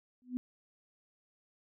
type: tone with exponential growth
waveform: sine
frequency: 249.6 Hz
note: B3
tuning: 19 cents sharp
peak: -28 dBFS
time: 0.22-0.37 s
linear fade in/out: 0 ms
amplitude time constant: 32 ms
effects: none